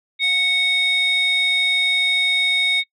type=tone pair together; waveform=sine; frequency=2217 / 3713 Hz; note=C#7 / A#7; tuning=0 / -8 cents; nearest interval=major sixth; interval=892 cents; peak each=-16 dBFS; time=0.19-2.84 s; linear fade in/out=50 ms; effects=noise-tail reverb RT60 0.1 s tail -26 dB re dry + tanh soft clip ceiling -12 dBFS